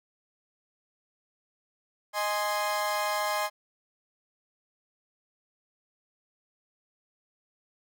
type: chord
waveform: 30% pulse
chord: Ab major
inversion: second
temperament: equal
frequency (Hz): 622.3 / 830.6 / 1046.5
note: Eb5 / Ab5 / C6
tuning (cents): 0 / 0 / 0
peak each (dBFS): -29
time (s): 2.13-3.5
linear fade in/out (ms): 50
effects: none